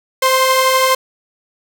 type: tone pair together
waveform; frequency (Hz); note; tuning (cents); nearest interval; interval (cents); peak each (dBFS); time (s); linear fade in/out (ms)
sawtooth; 520 / 1052.1; C5 / C6; -11 / +9; octave; 1220; -10; 0.22-0.95; 5
effects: none

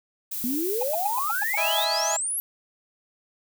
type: noise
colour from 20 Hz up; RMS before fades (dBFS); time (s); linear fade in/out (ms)
violet; -31; 0.31-1.85; 10
type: exponential sweep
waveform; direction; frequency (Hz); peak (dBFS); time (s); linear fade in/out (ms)
sine; up; 233.1 to 11840; -25; 0.44-2.4; 0
type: tone bursts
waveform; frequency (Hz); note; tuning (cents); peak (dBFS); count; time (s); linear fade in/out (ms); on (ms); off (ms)
triangle; 830.6; G#5; 0; -24; 9; 0.81-1.799; 5; 21; 100
type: chord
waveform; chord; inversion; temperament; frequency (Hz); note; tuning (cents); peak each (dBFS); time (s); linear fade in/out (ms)
35% pulse; E major seventh; third; equal; 622.3 / 659.3 / 830.6 / 987.8; D#5 / E5 / G#5 / B5; 0 / 0 / 0 / 0; -31 / -28 / -27 / -31; 1.57-2.17; 10
effects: none

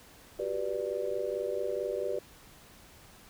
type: chord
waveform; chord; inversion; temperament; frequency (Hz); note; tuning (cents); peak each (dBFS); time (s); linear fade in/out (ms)
sine; G major seventh; third; just; 367.5 / 392 / 490 / 588; F#4 / G4 / B4 / D5; -12 / 0 / -14 / +2; -40 / -35 / -35 / -35; 0.39-2.19; 5
effects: pink hiss -55 dBFS RMS until 3.29 s

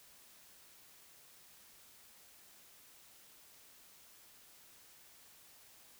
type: silence
effects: white hiss -61 dBFS RMS until 5.99 s

